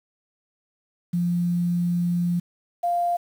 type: tone pair in turn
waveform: sine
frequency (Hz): 174.3 / 697.2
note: F3 / F5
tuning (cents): -3 / -3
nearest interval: 2 octaves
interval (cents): 2400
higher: second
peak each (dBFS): -20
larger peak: neither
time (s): 1.13-2.4 / 2.83-3.17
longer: first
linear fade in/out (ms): 10
effects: 8-bit